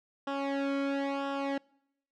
sawtooth tone with flanger, 277.2 Hz, C#4, in tune, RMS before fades -32 dBFS, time 0.27-1.58 s, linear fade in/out 5 ms, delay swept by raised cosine 0.46 to 1.11 ms, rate 0.99 Hz, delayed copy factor -1, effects noise-tail reverb RT60 0.8 s tail -26 dB re dry + low-pass 3000 Hz 12 dB/octave

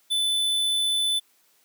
square tone, 3505 Hz, A7, 7 cents flat, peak -22 dBFS, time 0.1-1.2 s, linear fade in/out 20 ms, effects white hiss -63 dBFS RMS until 1.64 s + high-pass 200 Hz 12 dB/octave

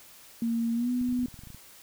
sine tone with pitch glide, 231.1 to 247.7 Hz, A#3 to B3, -15 to +5 cents, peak -25 dBFS, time 0.42-1.26 s, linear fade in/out 2 ms, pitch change +120 cents, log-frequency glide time 0.74-0.9 s
clicks, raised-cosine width 5 ms, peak -34 dBFS, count 12, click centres 1.013 / 1.088 / 1.126 / 1.191 / 1.232 / 1.284 / 1.342 / 1.391 / 1.436 / 1.472 / 1.503 / 1.546 s
effects white hiss -52 dBFS RMS until 1.82 s

